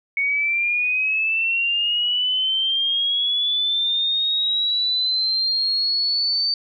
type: linear sweep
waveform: sine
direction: up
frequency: 2217 to 4588 Hz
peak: -18 dBFS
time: 0.17-6.54 s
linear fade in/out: 2 ms
effects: none